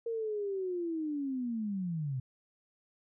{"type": "linear sweep", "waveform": "sine", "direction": "down", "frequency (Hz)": [466.2, 124.1], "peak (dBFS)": -32, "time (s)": [0.06, 2.2], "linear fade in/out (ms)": 5, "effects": []}